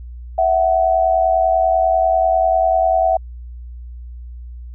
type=tone pair together; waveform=sine; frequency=659 / 749.1 Hz; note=E5 / F#5; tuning=-1 / +21 cents; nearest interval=major second; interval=222 cents; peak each=-15 dBFS; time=0.38-3.17 s; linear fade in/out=5 ms; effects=added 60 Hz sine -30 dBFS peak until 4.74 s